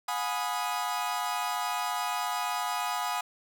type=chord; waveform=40% pulse; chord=G# minor seventh; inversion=third; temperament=equal with one note detuned; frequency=721.8 / 830.6 / 987.8 / 1244.5 Hz; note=F#5 / G#5 / B5 / D#6; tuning=-43 / 0 / 0 / 0 cents; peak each=-34 dBFS; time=0.08-3.21 s; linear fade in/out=5 ms; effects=none